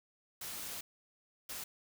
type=noise bursts at uneven times; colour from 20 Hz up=white; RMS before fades=-43 dBFS; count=2; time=0.41-0.81 / 1.49-1.64 s; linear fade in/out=5 ms; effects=none